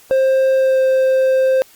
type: tone with pitch glide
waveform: triangle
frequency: 529 to 524.7 Hz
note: C5 to C5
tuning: +19 to +5 cents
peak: -9 dBFS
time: 0.11-1.62 s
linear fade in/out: 0 ms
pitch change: -14 cents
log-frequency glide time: 0.56-0.81 s
effects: white hiss -47 dBFS RMS until 1.75 s + Opus 48 kbps